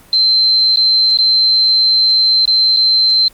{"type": "tone with dropouts", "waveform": "sine", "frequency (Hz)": 4106, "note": "C8", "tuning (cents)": -33, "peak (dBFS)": -8, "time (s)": [0.13, 3.28], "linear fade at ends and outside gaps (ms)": 1, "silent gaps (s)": [[0.759, 0.771], [1.173, 1.187], [2.454, 2.477], [2.764, 2.77]], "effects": ["pink hiss -44 dBFS RMS until 3.33 s", "Opus 32 kbps"]}